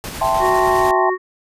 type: noise with tremolo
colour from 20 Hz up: pink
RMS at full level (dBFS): -28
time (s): 0.04-0.91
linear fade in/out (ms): 0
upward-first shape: square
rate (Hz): 9.9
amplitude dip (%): 25
type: chord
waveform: sine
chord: A minor seventh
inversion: second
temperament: equal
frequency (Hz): 659.3 / 784 / 880 / 1046.5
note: E5 / G5 / A5 / C6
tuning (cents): 0 / 0 / 0 / 0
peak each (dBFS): -20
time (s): 0.21-1.1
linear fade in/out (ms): 5
type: harmonic tone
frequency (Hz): 370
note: F#4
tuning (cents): 0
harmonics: 1 / 3 / 5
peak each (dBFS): -18 / -23 / -25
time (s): 0.39-1.18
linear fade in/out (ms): 50
effects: resampled to 32000 Hz

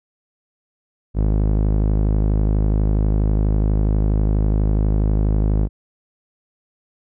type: tone with low-pass filter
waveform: sawtooth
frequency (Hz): 52.2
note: G#1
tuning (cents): +10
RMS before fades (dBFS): -17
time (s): 1.14-5.69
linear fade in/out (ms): 50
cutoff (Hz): 480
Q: 0.56
effects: none

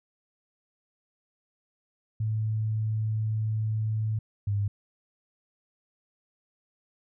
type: tone pair in turn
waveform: sine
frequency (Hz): 109.1 / 101.62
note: A2 / G#2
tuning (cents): -14 / -37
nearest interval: minor second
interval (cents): 123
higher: first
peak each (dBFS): -25 / -24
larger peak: second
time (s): 2.2-4.19 / 4.47-4.68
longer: first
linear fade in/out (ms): 5
effects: none

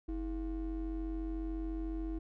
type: ring-modulated tone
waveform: triangle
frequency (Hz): 185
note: F#3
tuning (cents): 0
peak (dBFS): -30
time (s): 0.08-2.19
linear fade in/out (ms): 10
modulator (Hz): 138
effects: none

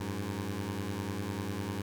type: beating tone pair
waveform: 15% pulse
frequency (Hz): 93 / 103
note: F#2 / G#2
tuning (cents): +9 / -14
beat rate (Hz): 10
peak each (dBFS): -31 / -30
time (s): 0-1.82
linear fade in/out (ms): 5
effects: none

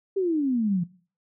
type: exponential sweep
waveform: sine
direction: down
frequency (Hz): 400 to 169.8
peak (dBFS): -21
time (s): 0.16-0.84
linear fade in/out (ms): 10
effects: noise-tail reverb RT60 0.4 s tail -19 dB re dry

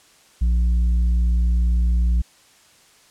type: tone with tanh clipping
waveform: triangle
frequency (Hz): 58.9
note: A#1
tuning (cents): +19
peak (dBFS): -16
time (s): 0.41-2.22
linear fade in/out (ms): 10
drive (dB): 9
effects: white hiss -53 dBFS RMS until 3.1 s + low-pass 9000 Hz 12 dB/octave

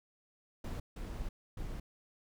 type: noise bursts at uneven times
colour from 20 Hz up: brown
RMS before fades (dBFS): -40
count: 3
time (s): 0.64-0.8 / 0.96-1.29 / 1.57-1.8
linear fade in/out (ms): 5
effects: none

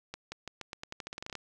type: accelerating click train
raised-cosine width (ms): 0.2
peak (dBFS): -22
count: 16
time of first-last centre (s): 0.14-1.353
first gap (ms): 180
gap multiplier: 0.87
effects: none

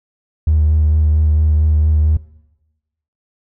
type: tone with vibrato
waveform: triangle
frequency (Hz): 76.9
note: D#2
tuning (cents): -20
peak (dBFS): -6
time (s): 0.47-2.17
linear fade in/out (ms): 5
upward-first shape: sine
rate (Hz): 4.4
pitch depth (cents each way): 17
effects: noise-tail reverb RT60 1.0 s tail -23 dB re dry + tanh soft clip ceiling -6 dBFS

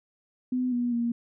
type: tone with pitch steps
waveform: sine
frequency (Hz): 252.2 / 242.4 / 235.7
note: B3 / B3 / A#3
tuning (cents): +36 / -32 / +19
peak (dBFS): -24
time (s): 0.52-1.12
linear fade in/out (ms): 5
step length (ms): 200
effects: none

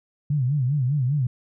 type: tone with vibrato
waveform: sine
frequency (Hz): 135.9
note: C#3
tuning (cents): -34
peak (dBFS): -19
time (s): 0.3-1.27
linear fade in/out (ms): 5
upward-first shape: sine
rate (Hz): 5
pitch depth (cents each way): 180
effects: none

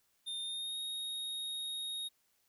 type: tone with pitch glide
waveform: square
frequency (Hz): 3632 to 3741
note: A#7 to A#7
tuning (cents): -46 to +5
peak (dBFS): -38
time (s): 0.26-2.09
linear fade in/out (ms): 20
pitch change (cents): +51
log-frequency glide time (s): 0.42-0.78
effects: white hiss -75 dBFS RMS until 2.48 s

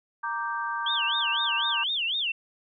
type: chord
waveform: sine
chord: G minor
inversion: first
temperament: equal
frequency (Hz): 932.3 / 1174.7 / 1568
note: Bb5 / D6 / G6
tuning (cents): 0 / 0 / 0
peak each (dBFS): -32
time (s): 0.23-1.84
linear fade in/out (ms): 10
type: tone with vibrato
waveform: sine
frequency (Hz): 3148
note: G7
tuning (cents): +7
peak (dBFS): -25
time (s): 0.86-2.32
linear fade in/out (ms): 5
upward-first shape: sine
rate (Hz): 4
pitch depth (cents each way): 280
effects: none

